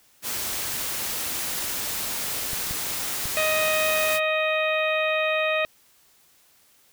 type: noise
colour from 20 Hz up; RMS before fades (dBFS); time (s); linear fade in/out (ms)
white; -29; 0.22-4.2; 50
type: clicks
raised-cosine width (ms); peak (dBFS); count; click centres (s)
5; -23; 3; 2.533 / 2.71 / 3.256
type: harmonic tone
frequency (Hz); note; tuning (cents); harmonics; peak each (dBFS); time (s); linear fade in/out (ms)
625; D#5; +8; 1 / 2 / 3 / 4 / 5 / 6; -24 / -30 / -30 / -26 / -38 / -35; 3.37-5.65; 0
effects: white hiss -59 dBFS RMS until 6.92 s